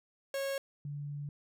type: tone pair in turn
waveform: 45% pulse / sine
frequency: 548 / 144.64 Hz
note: C#5 / D3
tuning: -20 / -26 cents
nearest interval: octave + major seventh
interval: 2306 cents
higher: first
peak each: -33 / -37 dBFS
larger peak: first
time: 0.34-0.58 / 0.85-1.29 s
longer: second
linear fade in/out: 2 ms
effects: none